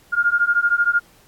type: beating tone pair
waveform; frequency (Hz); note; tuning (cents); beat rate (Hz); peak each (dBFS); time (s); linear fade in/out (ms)
sine; 1408 / 1421; F6 / F6; +14 / +30; 13; -18; 0.12-1; 20
effects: pink hiss -53 dBFS RMS until 1.27 s + AAC 64 kbps